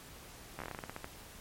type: slowing click train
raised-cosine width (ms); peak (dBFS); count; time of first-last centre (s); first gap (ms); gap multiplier
0.5; -25; 13; 0.59-1.044; 13; 1.18
effects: pink hiss -52 dBFS RMS until 1.4 s + MP3 64 kbps